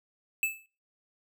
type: tone with exponential decay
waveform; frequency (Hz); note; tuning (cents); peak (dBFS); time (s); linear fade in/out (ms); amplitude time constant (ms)
square; 2622; E7; -10; -23; 0.43-0.66; 1; 48
effects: noise-tail reverb RT60 0.4 s tail -22 dB re dry